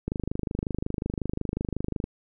click train, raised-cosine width 3 ms, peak -15 dBFS, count 51, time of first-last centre 0.08-2.041 s, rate 25.5 Hz, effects none

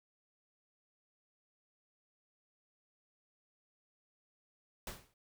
pink noise with exponential decay, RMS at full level -40 dBFS, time 4.87-5.14 s, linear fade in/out 2 ms, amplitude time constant 57 ms, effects none

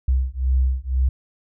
sine beating tone pair, 63.7 / 65.7 Hz, C2 / C2, -46 / +8 cents, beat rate 2 Hz, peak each -20 / -20 dBFS, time 0.08-1.09 s, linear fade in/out 5 ms, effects none

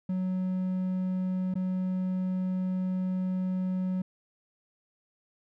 triangle tone with dropouts, 185.2 Hz, F#3, 2 cents sharp, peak -25 dBFS, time 0.09-4.02 s, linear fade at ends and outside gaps 5 ms, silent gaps 1.541-1.554 s, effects none

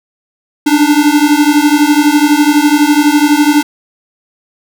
square beating tone pair, 289.9 / 301.9 Hz, D4 / D4, -22 / +48 cents, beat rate 12 Hz, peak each -10 dBFS, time 0.66-3.63 s, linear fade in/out 10 ms, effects none

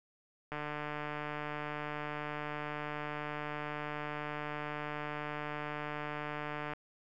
click train, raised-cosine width 0.5 ms, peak -24 dBFS, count 927, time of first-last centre 0.52-6.735 s, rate 149 Hz, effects none

